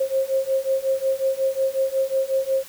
sine beating tone pair, 531 / 536.5 Hz, C5 / C5, +25 / +43 cents, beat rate 5.5 Hz, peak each -23 / -22 dBFS, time 0-2.64 s, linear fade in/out 10 ms, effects white hiss -43 dBFS RMS until 2.68 s

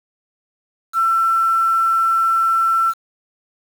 sine tone with quantisation, 1342 Hz, E6, 31 cents sharp, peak -13 dBFS, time 0.93-2.94 s, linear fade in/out 50 ms, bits 6, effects none

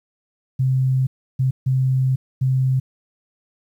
sine tone bursts at uneven times, 130.81 Hz, C3, in tune, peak -15 dBFS, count 4, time 0.59-1.07 / 1.39-1.51 / 1.66-2.16 / 2.41-2.8 s, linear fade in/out 10 ms, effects 9-bit

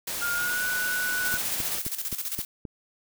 white noise, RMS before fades -32 dBFS, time 0.07-1.79 s, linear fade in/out 5 ms
sine tone with pitch glide, 1412 to 1479.6 Hz, F6 to F#6, +19 to 0 cents, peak -26 dBFS, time 0.21-1.38 s, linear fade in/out 20 ms, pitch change +81 cents, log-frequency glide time 0.32-0.62 s
blue noise with tremolo, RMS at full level -30 dBFS, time 1.25-2.45 s, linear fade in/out 2 ms, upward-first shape square, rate 15 Hz, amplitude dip 65%
click train, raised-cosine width 3 ms, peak -23 dBFS, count 6, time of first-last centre 1.34-2.652 s, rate 3.81 Hz
effects none

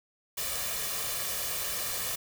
white noise with comb filter, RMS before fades -33 dBFS, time 0.37-2.16 s, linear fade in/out 10 ms, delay 1.7 ms, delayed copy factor +0.6, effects none

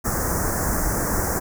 pink band-stop noise, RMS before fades -23 dBFS, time 0.04-1.4 s, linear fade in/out 20 ms, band 1800 to 5800 Hz, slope 48 dB/octave, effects none

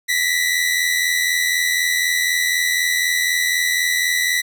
sawtooth tone pair together, 1924 / 2008 Hz, B6 / B6, -46 / +28 cents, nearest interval minor second, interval 74 cents, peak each -16 / -16 dBFS, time 0.08-4.42 s, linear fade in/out 20 ms, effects none

